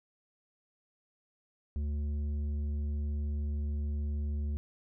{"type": "tone with tanh clipping", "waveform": "sine", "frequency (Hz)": 73.42, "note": "D2", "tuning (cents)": 0, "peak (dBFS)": -32, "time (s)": [1.76, 4.57], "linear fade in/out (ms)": 0, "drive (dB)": 8, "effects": []}